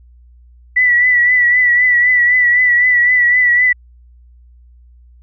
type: tone with vibrato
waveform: sine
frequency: 1965 Hz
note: B6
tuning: 9 cents flat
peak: -8 dBFS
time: 0.76-3.73 s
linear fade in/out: 10 ms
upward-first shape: triangle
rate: 3.9 Hz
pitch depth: 48 cents each way
effects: added 60 Hz sine -41 dBFS peak until 5.22 s